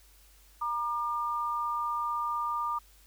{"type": "tone pair together", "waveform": "sine", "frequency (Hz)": [944.2, 1200], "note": ["A#5", "D6"], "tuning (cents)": [22, 37], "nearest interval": "major third", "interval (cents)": 415, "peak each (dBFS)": [-34, -30], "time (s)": [0.61, 2.79], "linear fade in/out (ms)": 10, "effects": ["added 50 Hz sine -58 dBFS peak until 3.06 s", "white hiss -61 dBFS RMS until 3.06 s"]}